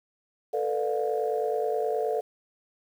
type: chord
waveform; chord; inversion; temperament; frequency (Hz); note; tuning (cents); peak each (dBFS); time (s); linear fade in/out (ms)
sine; B half-diminished seventh; third; just; 444.5 / 493.9 / 592.7 / 711.2; A4 / B4 / D5 / F5; +18 / 0 / +16 / +31; -27 / -32 / -32 / -31; 0.53-2.21; 10
effects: tanh soft clip ceiling -15 dBFS + 9-bit